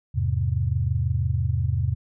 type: chord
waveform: sine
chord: E augmented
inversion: none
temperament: just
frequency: 82.41 / 103.01 / 128.76 Hz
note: E2 / G#2 / B#2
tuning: 0 / -14 / -27 cents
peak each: -25 dBFS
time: 0.14-1.95 s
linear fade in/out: 20 ms
effects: none